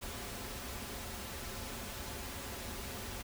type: noise with comb filter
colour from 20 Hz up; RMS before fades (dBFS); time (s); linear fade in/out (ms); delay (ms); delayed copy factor
pink; -43; 0.01-3.23; 20; 6.4; -0.55
effects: none